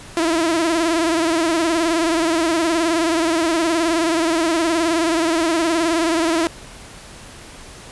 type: tone with vibrato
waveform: sawtooth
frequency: 329.6 Hz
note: E4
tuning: in tune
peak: -12 dBFS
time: 0.17-6.47 s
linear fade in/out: 0 ms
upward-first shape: sine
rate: 19 Hz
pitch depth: 81 cents each way
effects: pink hiss -39 dBFS RMS until 7.91 s + resampled to 24000 Hz